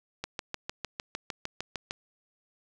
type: click train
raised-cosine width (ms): 0.2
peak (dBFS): -16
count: 12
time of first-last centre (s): 0.24-1.909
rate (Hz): 6.59
effects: none